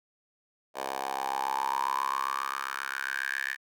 10% pulse tone with high-pass filter sweep, 67.4 Hz, C#2, 48 cents flat, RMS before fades -32 dBFS, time 0.74-3.57 s, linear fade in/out 50 ms, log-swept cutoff 650 to 1800 Hz, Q 8.3, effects none

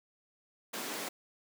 pink high-pass noise, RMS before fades -39 dBFS, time 0.73-1.09 s, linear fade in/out 10 ms, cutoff 230 Hz, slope 24 dB/octave, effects none

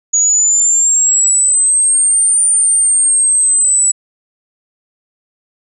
sine exponential two-way sweep, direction up then down, 6740 to 9100 to 7860 Hz, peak -8 dBFS, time 0.13-3.92 s, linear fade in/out 10 ms, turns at 2.44 s, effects none

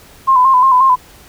sine tone with vibrato, 1034 Hz, C6, 21 cents flat, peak -6 dBFS, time 0.27-0.96 s, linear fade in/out 20 ms, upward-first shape square, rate 5.6 Hz, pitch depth 50 cents each way, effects pink hiss -42 dBFS RMS until 1.28 s

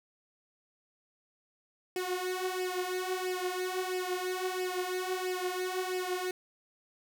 sawtooth tone with flanger, 367.3 Hz, F#4, 13 cents flat, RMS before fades -34 dBFS, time 1.96-6.31 s, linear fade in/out 2 ms, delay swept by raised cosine 0.38 to 4.98 ms, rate 1.5 Hz, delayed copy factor +0.75, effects none

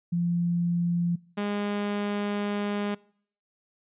sine / sawtooth tone pair in turn, 172.7 / 204.9 Hz, F3 / G#3, -19 / -23 cents, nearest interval minor third, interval 296 cents, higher second, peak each -23 / -23 dBFS, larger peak neither, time 0.12-1.16 / 1.37-2.95 s, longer second, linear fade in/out 10 ms, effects noise-tail reverb RT60 0.6 s tail -24 dB re dry + resampled to 8000 Hz

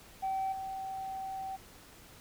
sine tone with level steps, 769 Hz, G5, 33 cents flat, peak -29 / -36 dBFS, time 0.22-1.57 s, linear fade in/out 20 ms, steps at 0.52 s, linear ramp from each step 5 ms, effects tanh soft clip ceiling -28 dBFS + pink hiss -55 dBFS RMS until 2.2 s

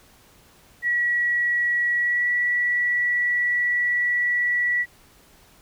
sine tone with pitch glide, 1927 to 1946 Hz, B6 to B6, -43 to -26 cents, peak -19 dBFS, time 0.82-4.86 s, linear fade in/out 50 ms, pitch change +17 cents, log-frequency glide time 1.98-2.29 s, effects pink hiss -54 dBFS RMS until 5.61 s

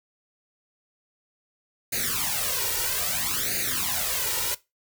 white noise with flanger, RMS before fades -27 dBFS, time 1.92-4.55 s, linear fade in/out 10 ms, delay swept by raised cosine 0.45 to 2.15 ms, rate 0.61 Hz, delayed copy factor +0.9, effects noise-tail reverb RT60 0.2 s tail -18 dB re dry

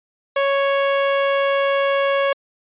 sawtooth tone, 554.4 Hz, C#5, in tune, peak -12 dBFS, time 0.36-2.33 s, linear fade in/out 5 ms, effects resampled to 8000 Hz

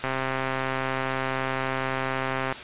click train, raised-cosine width 0.5 ms, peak -12 dBFS, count 329, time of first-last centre 0.04-2.525 s, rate 132 Hz, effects white hiss -37 dBFS RMS until 2.63 s + resampled to 8000 Hz

